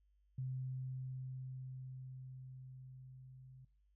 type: tone with level ramp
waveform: sine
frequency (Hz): 129.7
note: C3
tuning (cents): -15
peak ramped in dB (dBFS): -38 to -55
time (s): 0.38-3.65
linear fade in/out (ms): 5
effects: noise-tail reverb RT60 0.5 s tail -26 dB re dry + added 50 Hz sine -70 dBFS peak until 3.95 s